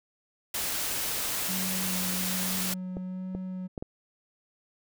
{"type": "noise", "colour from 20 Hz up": "white", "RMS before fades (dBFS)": -31, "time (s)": [0.54, 2.74], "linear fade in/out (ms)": 5}
{"type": "tone with vibrato", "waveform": "triangle", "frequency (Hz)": 185, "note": "F#3", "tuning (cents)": 0, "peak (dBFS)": -31, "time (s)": [1.48, 3.68], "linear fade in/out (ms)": 20, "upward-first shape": "sine", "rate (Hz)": 1.2, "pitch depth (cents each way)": 12}
{"type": "clicks", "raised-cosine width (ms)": 2, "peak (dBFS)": -22, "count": 4, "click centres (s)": [2.969, 3.35, 3.778, 3.825]}
{"effects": []}